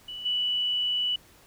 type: tone with level steps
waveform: sine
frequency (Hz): 2960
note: F#7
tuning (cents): 0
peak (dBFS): -35 / -24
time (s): 0.08-1.16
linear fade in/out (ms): 5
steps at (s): 0.25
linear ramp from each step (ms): 10
effects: pink hiss -56 dBFS RMS until 1.46 s